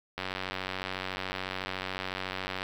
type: click train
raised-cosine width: 0.3 ms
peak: -17 dBFS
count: 231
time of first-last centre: 0.18-2.629 s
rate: 93.9 Hz
effects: 8-bit